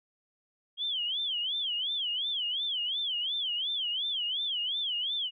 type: tone with vibrato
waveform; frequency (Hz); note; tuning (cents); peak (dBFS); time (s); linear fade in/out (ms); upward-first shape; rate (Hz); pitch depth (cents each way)
sine; 3188; G7; +28; -29; 0.77-5.31; 50; sine; 2.8; 200
effects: none